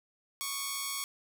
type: tone pair together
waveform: 5% pulse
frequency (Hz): 1108.7 / 1203.2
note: C#6 / D6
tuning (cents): 0 / +42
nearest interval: minor second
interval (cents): 142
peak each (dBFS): -22 / -32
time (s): 0.41-1.04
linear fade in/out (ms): 0
effects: none